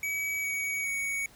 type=tone with pitch steps; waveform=square; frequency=2275 / 2255 / 2236 Hz; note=C#7 / C#7 / C#7; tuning=+44 / +29 / +14 cents; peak=-30 dBFS; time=0.03-1.26 s; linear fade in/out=2 ms; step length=410 ms; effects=pink hiss -56 dBFS RMS until 1.35 s